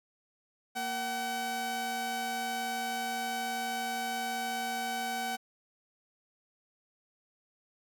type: tone pair together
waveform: sawtooth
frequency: 233.1 / 758.2 Hz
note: A#3 / F#5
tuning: 0 / +42 cents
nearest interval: octave + minor sixth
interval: 2042 cents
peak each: -37 / -29 dBFS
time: 0.75-5.37 s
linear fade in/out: 20 ms
effects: none